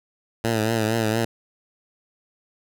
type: tone with vibrato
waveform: 10% pulse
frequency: 111.7 Hz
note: A2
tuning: 27 cents sharp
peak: -12 dBFS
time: 0.44-1.25 s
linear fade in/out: 5 ms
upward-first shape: triangle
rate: 4.3 Hz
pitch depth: 76 cents each way
effects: none